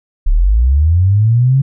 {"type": "linear sweep", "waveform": "sine", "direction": "up", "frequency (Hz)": [31.64, 138.59], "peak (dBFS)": -7, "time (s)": [0.26, 1.62], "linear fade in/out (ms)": 10, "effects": []}